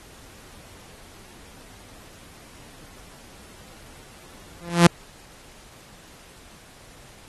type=tone with exponential growth; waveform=sawtooth; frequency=171.6 Hz; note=F3; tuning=30 cents flat; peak=-3 dBFS; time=4.61-4.87 s; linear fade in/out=5 ms; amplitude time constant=56 ms; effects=pink hiss -48 dBFS RMS until 7.28 s + AAC 32 kbps